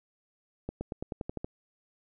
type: accelerating click train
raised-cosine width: 2 ms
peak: -21 dBFS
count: 9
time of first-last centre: 0.69-1.445 s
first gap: 120 ms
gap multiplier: 0.93
effects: none